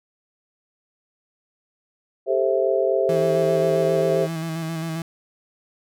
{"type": "chord", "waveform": "sine", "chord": "A minor seventh", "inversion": "third", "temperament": "just", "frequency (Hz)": [396, 440, 528, 660], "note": ["G4", "A4", "C5", "E5"], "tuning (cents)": [18, 0, 16, 2], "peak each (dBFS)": [-22, -26, -22, -23], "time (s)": [2.26, 4.28], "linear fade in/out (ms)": 50}
{"type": "tone with vibrato", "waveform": "35% pulse", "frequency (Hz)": 162.9, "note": "E3", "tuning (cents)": -20, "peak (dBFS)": -24, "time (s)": [3.09, 5.02], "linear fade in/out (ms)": 2, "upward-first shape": "square", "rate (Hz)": 7.5, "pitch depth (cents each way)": 27}
{"effects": []}